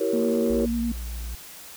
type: chord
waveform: sine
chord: E diminished seventh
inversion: none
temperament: equal with one note detuned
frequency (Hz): 329.6 / 385.9 / 466.2 / 554.4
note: E4 / G4 / Bb4 / Db5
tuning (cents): 0 / -27 / 0 / 0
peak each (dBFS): -28 / -26 / -25 / -28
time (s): 0-0.66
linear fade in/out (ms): 10
type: tone with vibrato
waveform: sine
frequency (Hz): 233.1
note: A#3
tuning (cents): 0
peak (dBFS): -23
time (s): 0.13-0.92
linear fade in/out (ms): 5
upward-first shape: square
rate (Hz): 10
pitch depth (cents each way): 17
type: tone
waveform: triangle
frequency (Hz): 58.27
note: A#1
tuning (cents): 0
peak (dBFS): -28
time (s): 0.5-1.35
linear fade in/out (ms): 0
effects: tanh soft clip ceiling -13 dBFS + white hiss -43 dBFS RMS until 1.76 s